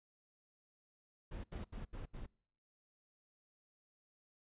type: noise bursts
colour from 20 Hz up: brown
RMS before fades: -45 dBFS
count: 5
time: 1.31-2.264 s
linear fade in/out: 10 ms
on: 130 ms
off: 76 ms
effects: noise-tail reverb RT60 0.6 s tail -26 dB re dry + resampled to 8000 Hz